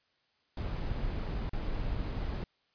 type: noise with dropouts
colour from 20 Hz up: brown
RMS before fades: -34 dBFS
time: 0.57-2.44 s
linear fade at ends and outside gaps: 2 ms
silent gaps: 1.495-1.533 s
effects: white hiss -73 dBFS RMS until 2.74 s + resampled to 11025 Hz